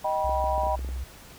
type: chord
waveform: sine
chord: Eb augmented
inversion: none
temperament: just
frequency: 622.3 / 777.8 / 972.3 Hz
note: Eb5 / G5 / B5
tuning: 0 / -14 / -27 cents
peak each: -28 dBFS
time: 0.04-0.76 s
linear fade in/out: 10 ms
type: tone with pitch glide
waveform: sine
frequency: 64.8 to 63.91 Hz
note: C2 to C2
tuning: -16 to -40 cents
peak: -29 dBFS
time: 0.24-1.04 s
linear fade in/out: 5 ms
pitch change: -24 cents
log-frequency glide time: 0.54-0.71 s
type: clicks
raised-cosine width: 2 ms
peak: -28 dBFS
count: 8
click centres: 0.294 / 0.441 / 0.58 / 0.635 / 0.668 / 0.792 / 0.847 / 0.889 s
effects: pink hiss -48 dBFS RMS until 1.38 s